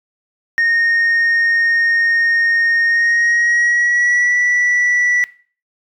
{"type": "tone with pitch glide", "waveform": "sine", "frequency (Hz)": [1849, 1957.8], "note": ["A#6", "B6"], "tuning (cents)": [-15, -16], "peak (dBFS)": -9, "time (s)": [0.58, 5.24], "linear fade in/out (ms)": 0, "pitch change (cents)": 99, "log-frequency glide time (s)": [2.87, 4.36], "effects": ["noise-tail reverb RT60 0.4 s tail -19 dB re dry", "tanh soft clip ceiling -10 dBFS"]}